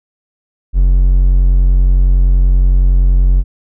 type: tone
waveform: triangle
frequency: 45.33 Hz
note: F#1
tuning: 35 cents flat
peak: -4 dBFS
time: 0.73-3.44 s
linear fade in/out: 50 ms
effects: none